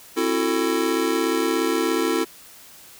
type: chord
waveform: square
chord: F# half-diminished seventh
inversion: second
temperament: just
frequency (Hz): 266.4 / 333 / 370 / 444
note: C4 / E4 / F#4 / A4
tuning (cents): +31 / +18 / 0 / +16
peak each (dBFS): -28 / -24 / -28 / -26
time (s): 0.16-2.25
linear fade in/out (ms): 20
effects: white hiss -46 dBFS RMS until 2.99 s